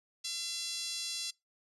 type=tone with high-pass filter; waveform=5% pulse; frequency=679 Hz; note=F5; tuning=49 cents flat; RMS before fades=-38 dBFS; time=0.24-1.31 s; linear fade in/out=10 ms; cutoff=3800 Hz; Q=1.7; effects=noise-tail reverb RT60 0.2 s tail -24 dB re dry + resampled to 32000 Hz